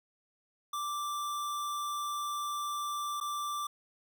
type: tone with dropouts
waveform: square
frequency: 1174.7 Hz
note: D6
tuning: in tune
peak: -34 dBFS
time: 0.73-3.67 s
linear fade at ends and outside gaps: 5 ms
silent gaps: 3.202-3.21 s
effects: none